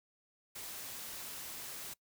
white noise, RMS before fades -45 dBFS, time 0.55-1.94 s, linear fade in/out 10 ms, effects noise-tail reverb RT60 0.1 s tail -22 dB re dry

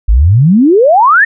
sine exponential sweep, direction up, 47.93 to 1878 Hz, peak -3 dBFS, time 0.08-1.25 s, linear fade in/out 10 ms, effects none

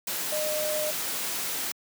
sine tone in noise, 610 Hz, D#5, 34 cents flat, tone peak -28 dBFS, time 0.32-0.91 s, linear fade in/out 5 ms, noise white, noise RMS -31 dBFS, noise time 0.07-1.72 s, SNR 0 dB, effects high-pass 150 Hz 12 dB/octave

